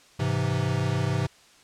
square chord, Ab augmented, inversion none, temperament equal, 103.83 / 130.81 / 164.81 Hz, Ab2 / C3 / E3, 0 / 0 / 0 cents, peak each -29 / -27 / -31 dBFS, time 0.19-1.27 s, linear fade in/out 10 ms, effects white hiss -55 dBFS RMS until 1.63 s + low-pass 7000 Hz 12 dB/octave

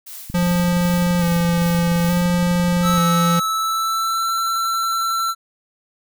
blue noise with tremolo, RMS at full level -34 dBFS, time 0.06-2.26 s, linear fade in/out 10 ms, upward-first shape sine, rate 2.6 Hz, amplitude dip 65%
click train, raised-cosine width 5 ms, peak -19 dBFS, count 64, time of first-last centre 0.3-2.981 s, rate 23.5 Hz
square tone with vibrato, 173.6 Hz, F3, 10 cents flat, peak -16 dBFS, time 0.34-3.4 s, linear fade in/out 10 ms, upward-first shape square, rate 0.57 Hz, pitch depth 22 cents each way
square tone with pitch glide, 1304 to 1344.5 Hz, E6 to E6, -19 to +34 cents, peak -19 dBFS, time 2.82-5.35 s, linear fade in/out 50 ms, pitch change +53 cents, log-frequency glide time 3.42-4.31 s
effects none

